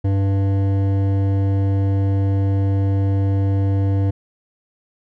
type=tone with hard clipping; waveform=triangle; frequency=98 Hz; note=G2; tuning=in tune; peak=-17 dBFS; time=0.04-4.11 s; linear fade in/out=10 ms; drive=16 dB; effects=none